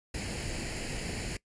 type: noise with comb filter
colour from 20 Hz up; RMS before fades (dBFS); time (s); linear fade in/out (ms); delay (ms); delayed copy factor
pink; -36; 0.14-1.37; 5; 0.42; +0.65
effects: noise-tail reverb RT60 0.1 s tail -21 dB re dry + resampled to 22050 Hz